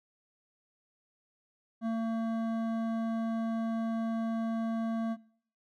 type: tone with hard clipping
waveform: sine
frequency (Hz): 226.2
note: A3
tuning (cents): +48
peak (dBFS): -31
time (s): 1.81-5.17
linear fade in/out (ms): 50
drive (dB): 11
effects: noise-tail reverb RT60 0.6 s tail -21 dB re dry